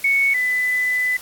sine tone pair in turn, 2217 / 2000 Hz, C#7 / B6, 0 / +21 cents, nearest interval major second, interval 179 cents, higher first, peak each -14 / -17 dBFS, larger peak first, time 0.04-0.34 / 0.34-1.17 s, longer second, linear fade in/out 5 ms, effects white hiss -39 dBFS RMS until 1.21 s + AAC 64 kbps

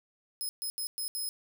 5% pulse tone bursts at uneven times, 5120 Hz, D#8, 49 cents sharp, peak -27 dBFS, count 5, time 0.41-0.49 / 0.62-0.7 / 0.78-0.87 / 0.98-1.08 / 1.15-1.29 s, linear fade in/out 0 ms, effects none

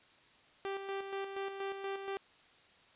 sawtooth tone with tremolo, 392 Hz, G4, in tune, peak -32 dBFS, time 0.65-2.17 s, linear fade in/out 0 ms, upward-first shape square, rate 4.2 Hz, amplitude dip 50%, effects white hiss -63 dBFS RMS until 2.95 s + resampled to 8000 Hz

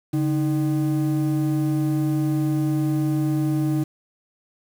triangle ring-modulated tone, 227.5 Hz, A#3, 42 cents flat, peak -14 dBFS, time 0.13-3.84 s, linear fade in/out 10 ms, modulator 84.3 Hz, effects 7-bit

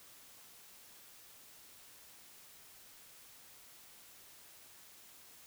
silence, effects white hiss -58 dBFS RMS until 5.46 s

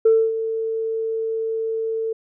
sine tone with ADSR envelope, 447.3 Hz, A4, 28 cents sharp, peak -9 dBFS, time 0.05-2.13 s, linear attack 8 ms, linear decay 260 ms, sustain -12 dB, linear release 6 ms, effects tanh soft clip ceiling -7 dBFS

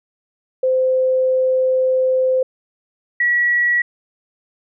sine tone pair in turn, 517 / 1929.5 Hz, C5 / B6, -21 / -41 cents, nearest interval octave + major seventh, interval 2280 cents, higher second, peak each -13 dBFS, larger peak neither, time 0.63-2.43 / 3.2-3.82 s, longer first, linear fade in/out 5 ms, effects none

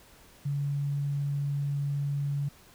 sine tone, 142.2 Hz, C#3, 45 cents sharp, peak -27 dBFS, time 0.45-2.49 s, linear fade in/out 10 ms, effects pink hiss -56 dBFS RMS until 2.74 s

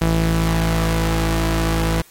sawtooth tone pair together, 55.05 / 164.81 Hz, A1 / E3, +2 / 0 cents, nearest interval octave + perfect fifth, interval 1898 cents, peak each -15 dBFS, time 0.01-2.02 s, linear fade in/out 10 ms, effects white hiss -49 dBFS RMS until 2.1 s + AAC 48 kbps

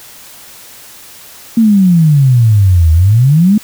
sine exponential two-way sweep, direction down then up, 233.1 to 77.78 to 220.2 Hz, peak -4 dBFS, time 1.57-3.58 s, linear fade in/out 5 ms, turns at 2.92 s, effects white hiss -35 dBFS RMS until 3.63 s

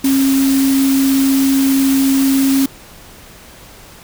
sine tone in noise, 270.5 Hz, C#4, 42 cents flat, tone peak -10 dBFS, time 0.04-2.66 s, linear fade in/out 5 ms, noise white, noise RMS -23 dBFS, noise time 0.04-2.66 s, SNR +10 dB, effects pink hiss -39 dBFS RMS until 4.03 s

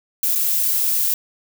violet noise with dropouts, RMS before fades -19 dBFS, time 0.23-1.14 s, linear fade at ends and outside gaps 1 ms, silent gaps 0.352-0.357 s, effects none

